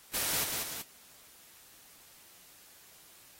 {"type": "noise with echo", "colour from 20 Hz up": "white", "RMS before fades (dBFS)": -32, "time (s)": [0.13, 0.45], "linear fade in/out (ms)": 20, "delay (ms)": 190, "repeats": 2, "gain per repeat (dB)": -4, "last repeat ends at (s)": 0.83, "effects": ["white hiss -57 dBFS RMS until 3.39 s", "AAC 48 kbps"]}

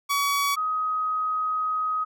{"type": "tone pair in turn", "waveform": ["sawtooth", "sine"], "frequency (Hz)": [1132, 1259.3], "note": ["C#6", "D#6"], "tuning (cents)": [36, 20], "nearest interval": "major second", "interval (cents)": 184, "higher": "second", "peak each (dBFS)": [-18, -23], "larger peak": "first", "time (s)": [[0.09, 0.56], [0.56, 2.05]], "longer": "second", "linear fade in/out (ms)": 20, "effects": []}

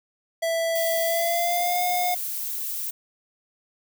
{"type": "tone with pitch glide", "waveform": "square", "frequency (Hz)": [661, 716.7], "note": ["E5", "F5"], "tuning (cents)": [5, 45], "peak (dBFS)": -23, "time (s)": [0.42, 2.15], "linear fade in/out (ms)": 10, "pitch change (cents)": 140, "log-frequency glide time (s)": [1.01, 1.82]}
{"type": "noise", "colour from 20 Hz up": "violet", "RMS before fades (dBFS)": -30, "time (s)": [0.75, 2.91], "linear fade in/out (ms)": 10}
{"effects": []}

